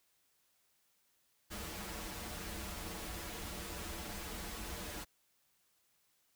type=noise with comb filter; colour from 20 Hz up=pink; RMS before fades=-44 dBFS; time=1.5-5.05 s; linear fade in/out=20 ms; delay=7.6 ms; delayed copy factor=-1; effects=white hiss -75 dBFS RMS until 6.35 s